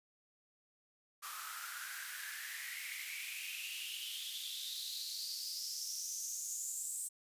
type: noise with high-pass filter sweep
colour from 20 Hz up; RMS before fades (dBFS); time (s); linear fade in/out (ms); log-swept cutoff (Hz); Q
white; -43; 1.22-7.09; 20; 1200 to 8200; 6.9
effects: resampled to 32000 Hz